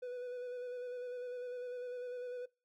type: tone with vibrato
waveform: triangle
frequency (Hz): 494.6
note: B4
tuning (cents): +3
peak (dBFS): -38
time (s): 0.02-2.46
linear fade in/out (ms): 10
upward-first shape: square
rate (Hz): 10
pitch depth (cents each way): 18
effects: noise-tail reverb RT60 0.3 s tail -24 dB re dry